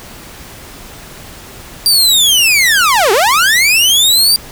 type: linear two-way sweep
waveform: sawtooth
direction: down then up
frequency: 4760 to 364.3 to 4760 Hz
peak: -4 dBFS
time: 1.86-4.36 s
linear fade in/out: 0 ms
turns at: 3.12 s
effects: pink hiss -33 dBFS RMS until 4.51 s